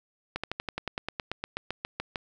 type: slowing click train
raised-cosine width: 0.3 ms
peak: -15 dBFS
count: 17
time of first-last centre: 0.36-2.158 s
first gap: 76 ms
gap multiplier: 1.05
effects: none